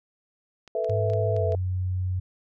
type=clicks; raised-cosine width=0.2 ms; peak=-29 dBFS; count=7; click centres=0.677 / 0.845 / 0.897 / 1.1 / 1.135 / 1.365 / 1.522 s
type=chord; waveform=sine; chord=A suspended second; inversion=none; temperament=equal; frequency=440 / 493.9 / 659.3 Hz; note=A4 / B4 / E5; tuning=0 / 0 / 0 cents; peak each=-29 / -29 / -27 dBFS; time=0.75-1.55 s; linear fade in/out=2 ms
type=tone with pitch glide; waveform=sine; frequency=103.3 to 92.03 Hz; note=G#2 to F#2; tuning=-9 to -9 cents; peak=-24 dBFS; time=0.89-2.2 s; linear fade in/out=10 ms; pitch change=-200 cents; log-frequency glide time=1.35-1.46 s
effects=none